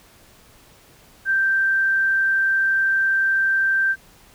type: tone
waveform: sine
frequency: 1568 Hz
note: G6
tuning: in tune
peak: -16 dBFS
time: 1.25-3.96 s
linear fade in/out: 50 ms
effects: pink hiss -51 dBFS RMS until 4.34 s